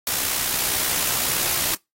white noise with amplitude modulation, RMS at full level -21 dBFS, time 0.07-1.75 s, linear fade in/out 2 ms, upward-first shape sine, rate 61.9 Hz, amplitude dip 40%, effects noise-tail reverb RT60 0.2 s tail -25 dB re dry + AAC 48 kbps

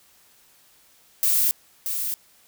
violet noise with echo, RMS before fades -20 dBFS, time 1.23-1.51 s, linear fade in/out 0 ms, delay 630 ms, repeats 1, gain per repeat -7 dB, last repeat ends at 2.14 s, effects white hiss -57 dBFS RMS until 2.47 s

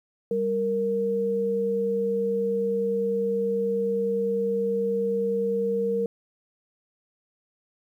sine tone pair together, 196 / 464.8 Hz, G3 / A#4, 0 / -5 cents, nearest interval octave + minor third, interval 1495 cents, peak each -30 / -23 dBFS, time 0.31-6.06 s, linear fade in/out 2 ms, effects 10-bit

